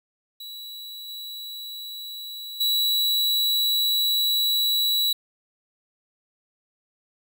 45% pulse tone with level steps, 3923 Hz, B7, 12 cents flat, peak -36 / -34 / -20 dBFS, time 0.4-5.13 s, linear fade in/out 5 ms, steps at 1.08 / 2.6 s, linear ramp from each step 10 ms, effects 10-bit

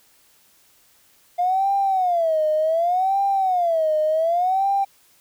triangle tone with vibrato, 698.5 Hz, F5, in tune, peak -13 dBFS, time 1.38-4.85 s, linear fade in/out 20 ms, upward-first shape sine, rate 0.67 Hz, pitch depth 220 cents each way, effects tanh soft clip ceiling -15 dBFS + white hiss -57 dBFS RMS until 5.2 s

